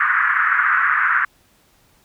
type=band-pass noise; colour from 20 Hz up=white; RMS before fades=-17 dBFS; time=0-1.25 s; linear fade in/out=5 ms; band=1200 to 1800 Hz; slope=48 dB/octave; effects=pink hiss -57 dBFS RMS until 2.04 s